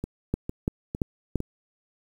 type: two click trains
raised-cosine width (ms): 3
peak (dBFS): -17 / -11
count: 4 / 4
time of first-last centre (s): 0.04-1.404 / 0.34-1.357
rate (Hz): 2.2 / 2.95
effects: 8-bit